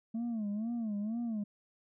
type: tone with vibrato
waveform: sine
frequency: 220 Hz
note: A3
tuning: in tune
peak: -30 dBFS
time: 0.14-1.44 s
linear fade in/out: 10 ms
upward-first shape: sine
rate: 2.1 Hz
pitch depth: 140 cents each way
effects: tanh soft clip ceiling -32 dBFS